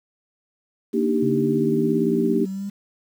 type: chord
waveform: sine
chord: Eb major seventh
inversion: second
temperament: equal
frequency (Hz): 233.1 / 293.7 / 311.1 / 392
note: Bb3 / D4 / Eb4 / G4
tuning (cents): 0 / 0 / 0 / 0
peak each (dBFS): -22 / -27 / -25 / -22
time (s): 0.93-2.46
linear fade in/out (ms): 20
type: exponential sweep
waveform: sine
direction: up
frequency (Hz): 135.9 to 202.2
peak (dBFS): -26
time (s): 1.22-2.7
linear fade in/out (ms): 10
effects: 8-bit